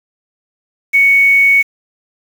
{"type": "tone with quantisation", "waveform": "sine", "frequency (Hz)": 2225, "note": "C#7", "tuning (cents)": 6, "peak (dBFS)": -6, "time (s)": [0.93, 1.63], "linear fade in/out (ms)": 20, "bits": 5, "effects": []}